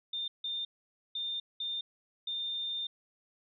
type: tone bursts at uneven times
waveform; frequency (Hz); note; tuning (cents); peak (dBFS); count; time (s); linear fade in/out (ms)
sine; 3613; A7; +45; -33; 5; 0.13-0.28 / 0.44-0.65 / 1.15-1.4 / 1.6-1.81 / 2.27-2.87; 5
effects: none